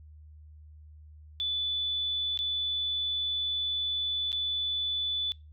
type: tone with dropouts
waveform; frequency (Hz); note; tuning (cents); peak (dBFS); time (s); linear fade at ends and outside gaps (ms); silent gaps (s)
sine; 3480; A7; -20; -28; 1.4-5.32; 0; 2.375-2.39 / 4.319-4.328
effects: noise-tail reverb RT60 0.3 s tail -25 dB re dry + added 76 Hz sine -48 dBFS peak until 5.52 s